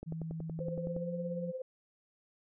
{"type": "click train", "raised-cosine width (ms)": 2, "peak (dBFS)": -29, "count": 11, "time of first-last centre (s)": [0.03, 0.965], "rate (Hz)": 10.7}
{"type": "tone with pitch glide", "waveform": "sine", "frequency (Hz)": [161.9, 174.53], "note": ["E3", "F3"], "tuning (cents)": [-31, -1], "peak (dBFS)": -37, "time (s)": [0.06, 1.52], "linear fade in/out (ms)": 20, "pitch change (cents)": 130, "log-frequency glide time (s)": [0.58, 1.15]}
{"type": "tone with tremolo", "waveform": "sine", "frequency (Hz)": 517, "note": "C5", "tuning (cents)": -21, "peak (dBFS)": -34, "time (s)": [0.6, 1.62], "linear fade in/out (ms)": 5, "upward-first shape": "triangle", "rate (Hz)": 17, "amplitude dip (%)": 70}
{"effects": []}